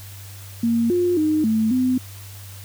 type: tone with pitch steps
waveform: sine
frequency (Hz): 231.9 / 354.5 / 308.4 / 220.2 / 254.7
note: A#3 / F4 / D#4 / A3 / C4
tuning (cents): -9 / +26 / -15 / +2 / -46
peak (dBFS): -16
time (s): 0.63-1.98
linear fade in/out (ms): 5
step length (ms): 270
effects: added 98 Hz sine -37 dBFS peak until 2.64 s + white hiss -43 dBFS RMS until 2.64 s